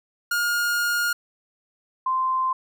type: tone pair in turn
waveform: 45% pulse / sine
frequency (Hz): 1422 / 1040.4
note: F6 / C6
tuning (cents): +31 / -10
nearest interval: perfect fourth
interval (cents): 541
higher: first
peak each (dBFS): -21 / -20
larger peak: second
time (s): 0.31-1.13 / 2.06-2.53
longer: first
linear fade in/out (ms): 5
effects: none